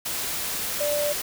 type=tone in noise; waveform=sine; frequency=587.3 Hz; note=D5; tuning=in tune; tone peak=-23 dBFS; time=0.8-1.13 s; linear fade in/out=10 ms; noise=white; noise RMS=-29 dBFS; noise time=0.05-1.22 s; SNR=+3 dB; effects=none